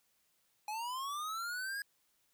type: linear sweep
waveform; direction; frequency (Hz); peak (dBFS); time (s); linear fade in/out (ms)
square; up; 830.6 to 1661.2; -38; 0.68-1.82; 2
effects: white hiss -75 dBFS RMS until 2.33 s